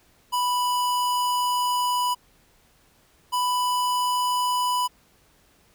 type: tone pair in turn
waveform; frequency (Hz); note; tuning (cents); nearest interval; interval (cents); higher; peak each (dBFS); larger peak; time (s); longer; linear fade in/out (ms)
square; 987.8 / 991.7; B5 / B5; 0 / +7; unison; 7; second; -22; neither; 0.32-2.15 / 3.32-4.88; first; 20
effects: pink hiss -60 dBFS RMS until 5.74 s